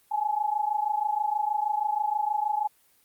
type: tone pair together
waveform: sine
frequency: 830.6 / 856.9 Hz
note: G#5 / A5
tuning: 0 / -46 cents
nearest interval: minor second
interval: 54 cents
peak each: -27 dBFS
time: 0.11-2.68 s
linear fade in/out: 10 ms
effects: white hiss -63 dBFS RMS until 3.04 s + Opus 32 kbps